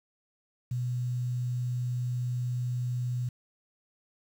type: tone with quantisation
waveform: sine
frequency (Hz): 123.47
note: B2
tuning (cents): 0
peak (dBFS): -28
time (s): 0.71-3.29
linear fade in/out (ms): 5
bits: 9
effects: none